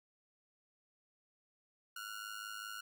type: ring-modulated tone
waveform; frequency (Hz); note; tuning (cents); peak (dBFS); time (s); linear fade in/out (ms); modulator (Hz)
sawtooth; 1421; F6; +30; -37; 1.96-2.81; 5; 52.6
effects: none